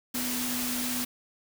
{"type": "tone in noise", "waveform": "sine", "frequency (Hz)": 247.2, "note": "B3", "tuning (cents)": 2, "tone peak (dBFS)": -33, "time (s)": [0.14, 1.05], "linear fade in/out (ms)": 10, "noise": "white", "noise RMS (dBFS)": -32, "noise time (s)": [0.14, 1.05], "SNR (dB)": -4, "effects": []}